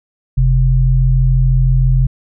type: tone pair together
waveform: sine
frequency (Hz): 43.18 / 129.4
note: F1 / C3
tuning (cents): -19 / -19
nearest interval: octave + perfect fifth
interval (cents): 1900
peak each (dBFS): -11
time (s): 0.37-2.07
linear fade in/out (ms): 10
effects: none